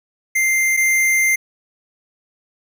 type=tone pair in turn; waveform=square; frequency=2093 / 2093 Hz; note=C7 / C7; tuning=0 / 0 cents; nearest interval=unison; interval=0 cents; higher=neither; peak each=-15 / -14 dBFS; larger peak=second; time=0.35-0.77 / 0.77-1.36 s; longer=second; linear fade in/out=10 ms; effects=none